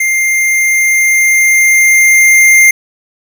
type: tone with level ramp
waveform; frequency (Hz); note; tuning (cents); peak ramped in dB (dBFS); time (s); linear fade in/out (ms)
square; 2105; C7; +10; -10 to -3; 0-2.71; 5
effects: none